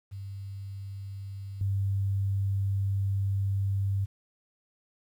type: tone with level steps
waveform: sine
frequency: 98.3 Hz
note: G2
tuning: 5 cents sharp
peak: -36 / -25 dBFS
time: 0.11-4.06 s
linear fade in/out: 20 ms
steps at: 1.61 s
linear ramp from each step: 2 ms
effects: 10-bit